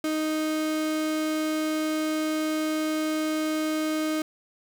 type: tone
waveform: 35% pulse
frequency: 311.1 Hz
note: D#4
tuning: in tune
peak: -23 dBFS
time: 0.04-4.22 s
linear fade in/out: 2 ms
effects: none